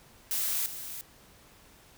blue noise with echo, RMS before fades -30 dBFS, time 0.31-0.66 s, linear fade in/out 0 ms, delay 350 ms, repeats 1, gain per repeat -10 dB, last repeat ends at 1.01 s, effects pink hiss -57 dBFS RMS until 1.97 s

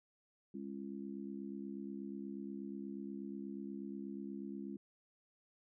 harmonic tone, 68.3 Hz, C#2, 25 cents flat, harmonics 3 / 4 / 5, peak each -45 / -47 / -49 dBFS, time 0.54-4.77 s, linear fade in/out 5 ms, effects none

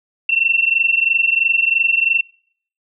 sine tone pair together, 2700 / 2723 Hz, E7 / F7, +41 / -44 cents, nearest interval unison, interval 15 cents, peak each -16 dBFS, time 0.29-2.21 s, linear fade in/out 5 ms, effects noise-tail reverb RT60 0.6 s tail -24 dB re dry

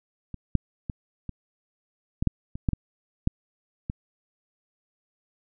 clicks, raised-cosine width 5 ms, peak -23 / -7 / -18 / -21 / -13 / -7 / -22 / -10 / -13 / -8 / -17 dBFS, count 11, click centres 0.343 / 0.553 / 0.898 / 1.293 / 2.225 / 2.273 / 2.555 / 2.688 / 2.733 / 3.274 / 3.899 s, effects none

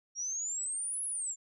sine exponential two-way sweep, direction up then down, 5588 to 10690 to 7120 Hz, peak -33 dBFS, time 0.15-1.36 s, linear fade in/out 50 ms, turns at 1.05 s, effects none

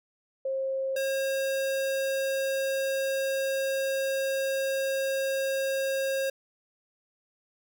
sine / square tone pair in turn, 534 / 539 Hz, C5 / C#5, +35 / -49 cents, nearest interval unison, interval 16 cents, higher second, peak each -27 dBFS, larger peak neither, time 0.45-0.96 / 0.96-6.3 s, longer second, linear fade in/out 5 ms, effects none

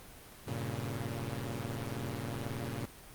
sawtooth chord, G diminished, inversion none, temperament equal, 98 / 116.54 / 138.59 Hz, G2 / Bb2 / Db3, 0 / 0 / 0 cents, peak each -37 / -34 / -36 dBFS, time 0.47-2.86 s, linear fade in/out 10 ms, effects pink hiss -52 dBFS RMS until 3.14 s + Opus 32 kbps

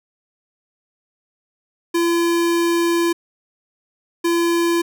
square tone pair in turn, 340 / 340 Hz, F4 / F4, -46 / -46 cents, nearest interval unison, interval 0 cents, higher neither, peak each -16 dBFS, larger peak neither, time 1.94-3.13 / 4.24-4.82 s, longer first, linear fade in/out 10 ms, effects none

